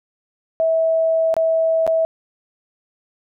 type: tone with dropouts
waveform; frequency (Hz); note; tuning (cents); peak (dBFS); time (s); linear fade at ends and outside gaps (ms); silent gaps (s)
sine; 650; E5; -24; -14; 0.6-2.05; 0; 1.341-1.366 / 1.866-1.876
effects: none